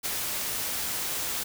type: noise with ADSR envelope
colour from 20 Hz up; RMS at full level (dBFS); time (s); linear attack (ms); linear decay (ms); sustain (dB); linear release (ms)
white; -28; 0.03-1.44; 29; 10; -3; 12
effects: none